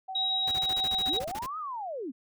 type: tone with tremolo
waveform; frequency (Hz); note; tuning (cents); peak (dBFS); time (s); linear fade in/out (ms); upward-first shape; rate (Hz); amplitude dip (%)
sine; 760; F#5; +46; -33; 0.08-1.26; 10; triangle; 8.3; 60
type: tone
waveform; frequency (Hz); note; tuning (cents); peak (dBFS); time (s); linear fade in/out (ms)
sine; 3827; A#7; +45; -26; 0.15-1.19; 5
type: noise bursts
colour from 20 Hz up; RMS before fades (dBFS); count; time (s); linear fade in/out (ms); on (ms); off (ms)
pink; -40; 14; 0.47-1.464; 5; 45; 28
type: linear two-way sweep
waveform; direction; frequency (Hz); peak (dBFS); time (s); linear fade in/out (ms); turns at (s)
sine; up then down; 225.2 to 1294 to 225.2; -33; 1.07-2.12; 20; 1.58
effects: none